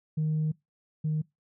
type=tone pair in turn; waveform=sine; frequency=155.1 / 154.47 Hz; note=D#3 / D#3; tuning=-5 / -12 cents; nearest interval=unison; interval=7 cents; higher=first; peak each=-23 / -24 dBFS; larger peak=first; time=0.17-0.52 / 1.04-1.22 s; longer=first; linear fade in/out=10 ms; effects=noise-tail reverb RT60 0.2 s tail -24 dB re dry + tanh soft clip ceiling -22 dBFS